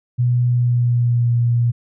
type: tone with pitch glide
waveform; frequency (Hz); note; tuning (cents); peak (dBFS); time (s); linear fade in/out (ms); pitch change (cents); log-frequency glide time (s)
sine; 122.5 to 119.15; B2 to A#2; -14 to +38; -13; 0.18-1.72; 20; -48; 0.48-1.32
effects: none